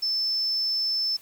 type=tone; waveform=sine; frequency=5280 Hz; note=E8; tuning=2 cents sharp; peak=-23 dBFS; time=0.02-1.17 s; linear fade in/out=10 ms; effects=white hiss -52 dBFS RMS until 1.21 s